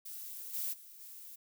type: noise with level steps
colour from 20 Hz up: violet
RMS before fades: -45 / -37 / -54 / -50 dBFS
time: 0.05-1.36 s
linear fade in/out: 10 ms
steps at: 0.53 / 0.72 / 0.99 s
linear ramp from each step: 20 ms
effects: none